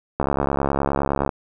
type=click train; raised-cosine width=1 ms; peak=-6 dBFS; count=77; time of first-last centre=0.2-1.292 s; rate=69.6 Hz; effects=none